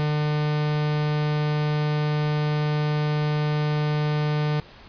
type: tone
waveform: 45% pulse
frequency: 150 Hz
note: D3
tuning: 37 cents sharp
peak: -21 dBFS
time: 0-4.6 s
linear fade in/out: 0 ms
effects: pink hiss -47 dBFS RMS until 4.88 s + resampled to 11025 Hz